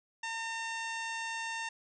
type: harmonic tone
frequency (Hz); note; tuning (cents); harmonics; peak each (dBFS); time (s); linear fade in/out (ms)
908; A#5; -46; 1 / 2 / 3 / 4 / 5 / 6 / 7 / 8 / 9; -40 / -39 / -42 / -48 / -53 / -51 / -50 / -55 / -54; 0.23-1.69; 5
effects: none